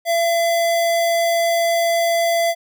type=tone; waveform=square; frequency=676 Hz; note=E5; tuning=43 cents sharp; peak=-16 dBFS; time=0.05-2.55 s; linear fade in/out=50 ms; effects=none